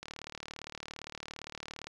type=click train; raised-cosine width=0.2 ms; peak=-24 dBFS; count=70; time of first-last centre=0.03-1.87 s; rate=37.5 Hz; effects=resampled to 24000 Hz